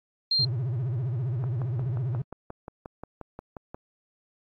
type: tone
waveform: sine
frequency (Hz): 4186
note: C8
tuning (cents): 0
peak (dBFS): -21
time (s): 0.31-0.45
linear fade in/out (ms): 5
type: tone with vibrato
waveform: triangle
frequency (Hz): 123.5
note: B2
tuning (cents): 0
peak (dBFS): -24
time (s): 0.39-2.22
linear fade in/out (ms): 5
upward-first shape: sine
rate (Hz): 15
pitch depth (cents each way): 220
type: click train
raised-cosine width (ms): 1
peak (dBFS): -24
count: 14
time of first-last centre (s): 1.44-3.745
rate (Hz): 5.64
effects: AAC 32 kbps